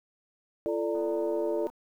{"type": "chord", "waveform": "sine", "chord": "D minor", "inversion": "first", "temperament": "equal with one note detuned", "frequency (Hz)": [340.5, 440, 587.3], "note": ["F4", "A4", "D5"], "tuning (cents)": [-44, 0, 0], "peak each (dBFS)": -31, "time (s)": [0.66, 1.67], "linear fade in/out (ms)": 0}
{"type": "tone with tremolo", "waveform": "sine", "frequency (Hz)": 921, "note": "A#5", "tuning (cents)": -21, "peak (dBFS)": -40, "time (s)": [0.68, 1.7], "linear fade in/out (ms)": 10, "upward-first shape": "sine", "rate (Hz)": 20, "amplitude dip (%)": 35}
{"type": "click train", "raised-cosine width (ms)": 1, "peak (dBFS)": -38, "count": 187, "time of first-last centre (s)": [0.95, 1.7], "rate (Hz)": 248}
{"effects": ["10-bit"]}